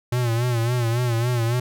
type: tone with vibrato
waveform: square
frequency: 119.3 Hz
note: A#2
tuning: 41 cents sharp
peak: -20 dBFS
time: 0.12-1.6 s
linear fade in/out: 5 ms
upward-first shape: sine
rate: 3.6 Hz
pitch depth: 81 cents each way
effects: none